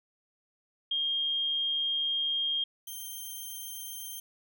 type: tone pair in turn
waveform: sine / 5% pulse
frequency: 3224 / 3154 Hz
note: G7 / G7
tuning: +48 / +10 cents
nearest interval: unison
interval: 38 cents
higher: first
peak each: -27 / -30 dBFS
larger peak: first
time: 0.91-2.64 / 2.87-4.2 s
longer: first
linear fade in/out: 5 ms
effects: none